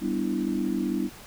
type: chord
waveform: sine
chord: E minor seventh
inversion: first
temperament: equal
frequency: 196 / 246.9 / 293.7 / 329.6 Hz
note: G3 / B3 / D4 / E4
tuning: 0 / 0 / 0 / 0 cents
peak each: -30 dBFS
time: 0-1.1 s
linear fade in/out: 50 ms
effects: pink hiss -46 dBFS RMS until 1.26 s

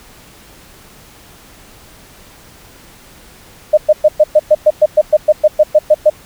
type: tone bursts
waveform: sine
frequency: 610 Hz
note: D#5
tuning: 34 cents flat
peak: -3 dBFS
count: 16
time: 3.73-6.1 s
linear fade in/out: 10 ms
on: 45 ms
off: 110 ms
effects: pink hiss -41 dBFS RMS until 6.25 s

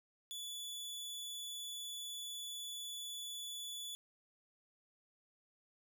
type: tone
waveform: sawtooth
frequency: 3446 Hz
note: A7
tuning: 37 cents flat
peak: -40 dBFS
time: 0.31-3.95 s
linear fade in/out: 0 ms
effects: none

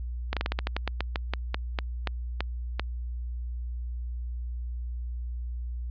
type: slowing click train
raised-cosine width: 0.3 ms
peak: -12 dBFS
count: 17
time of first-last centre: 0.33-2.796 s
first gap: 37 ms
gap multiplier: 1.17
effects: added 60 Hz sine -31 dBFS peak until 5.9 s + resampled to 11025 Hz

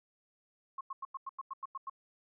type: tone bursts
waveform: sine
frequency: 1079 Hz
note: C#6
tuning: 47 cents flat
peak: -37 dBFS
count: 10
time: 0.78-1.898 s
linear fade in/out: 5 ms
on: 29 ms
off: 92 ms
effects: none

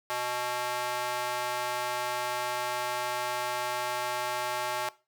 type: tone with high-pass filter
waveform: square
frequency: 123.47 Hz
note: B2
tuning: in tune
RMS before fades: -32 dBFS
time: 0.1-4.89 s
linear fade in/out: 0 ms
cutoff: 790 Hz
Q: 1.6
effects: noise-tail reverb RT60 0.3 s tail -19 dB re dry

